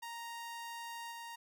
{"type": "tone with level steps", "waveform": "sawtooth", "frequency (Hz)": 932.3, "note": "A#5", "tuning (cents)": 0, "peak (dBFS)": [-39, -41], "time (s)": [0.02, 1.36], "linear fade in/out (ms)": 10, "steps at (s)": 1.11, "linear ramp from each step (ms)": 10, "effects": []}